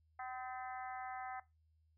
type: harmonic tone with a mistuned harmonic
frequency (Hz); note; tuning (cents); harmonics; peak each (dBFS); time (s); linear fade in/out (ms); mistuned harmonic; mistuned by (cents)
254.8; C4; -46; 3 / 4 / 5 / 6 / 7 / 8; -44 / -54 / -50 / -55 / -56 / -55; 0.19-1.4; 5; 6; +38
effects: noise-tail reverb RT60 0.2 s tail -17 dB re dry + added 79 Hz sine -70 dBFS peak until 1.97 s